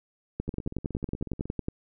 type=two click trains; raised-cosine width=3 ms; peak=-16 / -24 dBFS; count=15 / 17; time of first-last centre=0.4-1.684 / 0.48-1.456 s; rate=10.9 / 16.4 Hz; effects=none